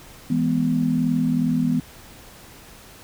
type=chord; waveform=sine; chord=E major; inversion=none; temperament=equal; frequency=164.81 / 207.7 / 246.9 Hz; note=E3 / G#3 / B3; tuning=0 / 0 / 0 cents; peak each=-23 / -26 / -20 dBFS; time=0.3-1.8 s; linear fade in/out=5 ms; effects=pink hiss -45 dBFS RMS until 3.03 s